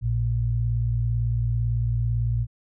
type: tone pair together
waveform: sine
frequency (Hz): 57.95 / 115.9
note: A#1 / A#2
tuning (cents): -10 / -10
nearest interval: octave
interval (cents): 1200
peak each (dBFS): -26 / -22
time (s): 0.01-2.47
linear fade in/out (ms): 50
effects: none